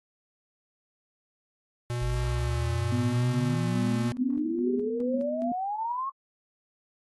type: tone with vibrato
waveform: square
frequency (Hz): 120.3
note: B2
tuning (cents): -45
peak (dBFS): -29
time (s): 1.9-4.12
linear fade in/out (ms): 0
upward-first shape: triangle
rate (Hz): 0.92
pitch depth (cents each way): 39
type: exponential sweep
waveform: sine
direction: up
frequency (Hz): 48.12 to 1108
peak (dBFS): -28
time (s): 2.01-6.1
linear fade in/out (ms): 10
type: tone with tremolo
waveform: sine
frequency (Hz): 246.9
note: B3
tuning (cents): 0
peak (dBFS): -27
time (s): 2.92-5.52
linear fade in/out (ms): 2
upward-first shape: square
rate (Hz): 2.4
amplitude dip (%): 45
effects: AAC 32 kbps